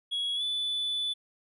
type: tone with pitch glide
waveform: triangle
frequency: 3334 to 3480 Hz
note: G#7 to A7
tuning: +6 to -20 cents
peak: -26 dBFS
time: 0.11-1.14 s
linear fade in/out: 20 ms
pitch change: +74 cents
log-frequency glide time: 0.35-0.43 s
effects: tanh soft clip ceiling -23 dBFS + resampled to 32000 Hz